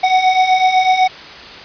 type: beating tone pair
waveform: square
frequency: 740 / 748 Hz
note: F#5 / F#5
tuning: 0 / +19 cents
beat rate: 8 Hz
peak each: -17 / -12 dBFS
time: 0.03-1.08 s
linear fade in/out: 10 ms
effects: white hiss -33 dBFS RMS until 1.64 s + resampled to 11025 Hz